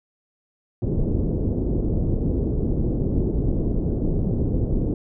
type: low-pass noise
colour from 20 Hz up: pink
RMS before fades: -22 dBFS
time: 0.82-4.94 s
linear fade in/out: 2 ms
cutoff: 420 Hz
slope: 24 dB/octave
effects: none